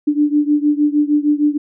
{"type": "beating tone pair", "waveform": "sine", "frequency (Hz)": [293.3, 299.8], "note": ["D4", "D4"], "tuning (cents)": [-2, 36], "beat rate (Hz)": 6.5, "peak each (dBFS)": [-14, -16], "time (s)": [0.07, 1.58], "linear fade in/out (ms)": 10, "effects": []}